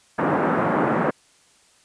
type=band-pass noise; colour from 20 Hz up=pink; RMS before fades=-21 dBFS; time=0.18-1.11 s; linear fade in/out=10 ms; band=170 to 1500 Hz; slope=24 dB/octave; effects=white hiss -57 dBFS RMS until 1.84 s + resampled to 22050 Hz